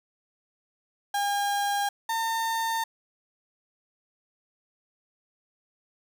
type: tone pair in turn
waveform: 35% pulse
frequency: 809 / 906.3 Hz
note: G#5 / A#5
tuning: -46 / -49 cents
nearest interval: major second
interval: 197 cents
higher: second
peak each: -23 / -24 dBFS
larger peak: first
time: 1.14-1.89 / 2.09-2.84 s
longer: neither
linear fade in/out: 5 ms
effects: none